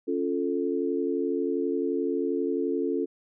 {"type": "chord", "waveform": "sine", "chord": "Db augmented", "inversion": "none", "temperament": "equal", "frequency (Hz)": [277.2, 349.2, 440], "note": ["Db4", "F4", "A4"], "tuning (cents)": [0, 0, 0], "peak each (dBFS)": -29, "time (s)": [0.07, 3.06], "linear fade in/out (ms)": 20, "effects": []}